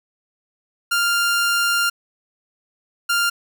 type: tone pair in turn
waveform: sawtooth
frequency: 1396.9 / 1396.9 Hz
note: F6 / F6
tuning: 0 / 0 cents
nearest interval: unison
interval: 0 cents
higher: neither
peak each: -13 dBFS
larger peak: neither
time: 0.91-1.9 / 3.09-3.3 s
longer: first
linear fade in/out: 10 ms
effects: none